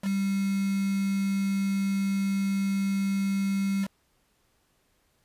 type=tone with quantisation; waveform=sine; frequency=196 Hz; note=G3; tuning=in tune; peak=-24 dBFS; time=0.02-3.88 s; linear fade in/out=50 ms; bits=6; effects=pink hiss -69 dBFS RMS until 5.24 s + resampled to 32000 Hz